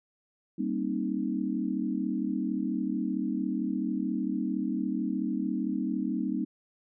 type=chord; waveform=sine; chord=C minor seventh; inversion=second; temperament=equal with one note detuned; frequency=196 / 233.1 / 266.7 / 311.1 Hz; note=G3 / Bb3 / C4 / Eb4; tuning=0 / 0 / +33 / 0 cents; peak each=-33 dBFS; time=0.58-6.45 s; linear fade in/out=10 ms; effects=none